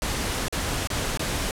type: noise with dropouts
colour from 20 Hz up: pink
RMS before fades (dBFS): -27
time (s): 0.02-1.51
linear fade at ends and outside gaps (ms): 1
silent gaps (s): 0.483-0.525 / 0.873-0.902 / 1.174-1.194
effects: low-pass 11000 Hz 12 dB/octave